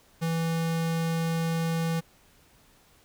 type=tone; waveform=square; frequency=164.7 Hz; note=E3; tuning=1 cent flat; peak=-26 dBFS; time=0.21-2.01 s; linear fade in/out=20 ms; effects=pink hiss -60 dBFS RMS until 3.04 s